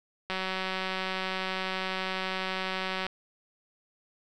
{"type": "click train", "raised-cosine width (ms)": 0.3, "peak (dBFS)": -16, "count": 521, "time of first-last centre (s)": [0.3, 3.066], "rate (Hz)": 188, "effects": []}